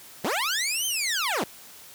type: linear two-way sweep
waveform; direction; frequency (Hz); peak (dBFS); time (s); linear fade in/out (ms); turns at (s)
15% pulse; up then down; 145.3 to 3169 to 145.3; -18; 0.24-1.44; 5; 0.86
effects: white hiss -47 dBFS RMS until 1.94 s + high-pass 60 Hz 12 dB/octave